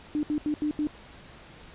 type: tone bursts at uneven times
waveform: sine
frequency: 299.8 Hz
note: D4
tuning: 36 cents sharp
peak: -24 dBFS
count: 5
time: 0.15-0.23 / 0.3-0.38 / 0.46-0.54 / 0.62-0.71 / 0.79-0.87 s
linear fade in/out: 0 ms
effects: pink hiss -49 dBFS RMS until 1.74 s + resampled to 8000 Hz